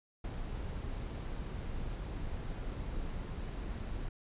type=noise; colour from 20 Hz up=brown; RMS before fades=-39 dBFS; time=0.24-4.09 s; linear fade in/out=5 ms; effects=resampled to 8000 Hz